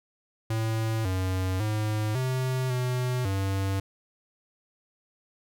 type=tone with pitch steps; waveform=square; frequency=111.5 / 93.3 / 107.3 / 129.3 / 125.7 / 97.1 Hz; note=A2 / F#2 / A2 / C3 / B2 / G2; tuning=+23 / +15 / -43 / -20 / +31 / -16 cents; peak=-26 dBFS; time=0.5-3.8 s; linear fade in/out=5 ms; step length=550 ms; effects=none